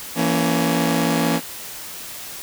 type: chord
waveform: sawtooth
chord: A# diminished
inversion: second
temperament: just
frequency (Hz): 167.82 / 233.1 / 279.7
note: E3 / A#3 / C#4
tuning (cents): +31 / 0 / +16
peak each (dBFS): -18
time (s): 0.15-1.41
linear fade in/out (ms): 50
effects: white hiss -34 dBFS RMS until 2.42 s